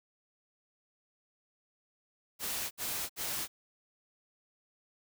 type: noise bursts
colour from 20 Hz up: white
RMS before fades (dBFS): -36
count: 3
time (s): 2.39-3.48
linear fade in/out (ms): 50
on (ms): 320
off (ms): 65
effects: none